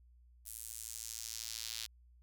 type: tone with high-pass filter sweep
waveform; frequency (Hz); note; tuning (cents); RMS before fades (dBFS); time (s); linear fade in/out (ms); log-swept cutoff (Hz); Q
sawtooth; 113; A2; +47; -45; 0.45-1.87; 20; 10000 to 3900; 1.6
effects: added 60 Hz sine -60 dBFS peak until 2.22 s